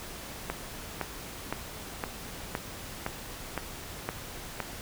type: click train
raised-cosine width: 0.5 ms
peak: -15 dBFS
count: 9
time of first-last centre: 0.5-4.603 s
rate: 1.95 Hz
effects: pink hiss -42 dBFS RMS until 4.81 s